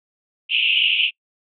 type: band-pass noise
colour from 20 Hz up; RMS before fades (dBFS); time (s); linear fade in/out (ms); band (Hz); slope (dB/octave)
white; -18; 0.49-1.11; 50; 2500 to 3100; 96
effects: noise-tail reverb RT60 0.1 s tail -26 dB re dry